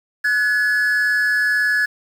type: tone pair together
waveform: triangle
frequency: 1480 / 1701.9 Hz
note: F#6 / G#6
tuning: 0 / +42 cents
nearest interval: major second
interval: 242 cents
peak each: -21 / -14 dBFS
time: 0.24-1.86 s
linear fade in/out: 10 ms
effects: 7-bit